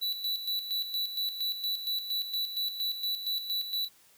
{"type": "tone with tremolo", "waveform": "square", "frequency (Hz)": 3951, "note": "B7", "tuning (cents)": 0, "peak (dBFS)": -29, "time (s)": [0.01, 3.89], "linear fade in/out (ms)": 20, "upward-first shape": "square", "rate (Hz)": 4.3, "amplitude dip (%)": 60, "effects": ["white hiss -61 dBFS RMS until 4.17 s"]}